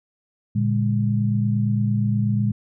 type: tone cluster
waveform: sine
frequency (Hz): 114.8 / 143.3 / 204.2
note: A#2 / D3 / G#3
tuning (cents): -26 / -42 / -29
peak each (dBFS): -20 / -28 / -22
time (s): 0.55-2.52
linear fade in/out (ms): 10
effects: none